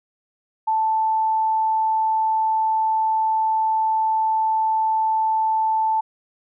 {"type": "tone", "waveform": "sine", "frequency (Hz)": 880, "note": "A5", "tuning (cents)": 0, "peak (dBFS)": -17, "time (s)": [0.67, 6.01], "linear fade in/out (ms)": 10, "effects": []}